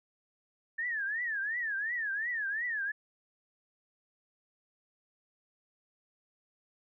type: tone with vibrato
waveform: sine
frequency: 1760 Hz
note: A6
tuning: in tune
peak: -31 dBFS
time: 0.78-2.92 s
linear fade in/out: 10 ms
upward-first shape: triangle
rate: 2.8 Hz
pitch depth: 220 cents each way
effects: none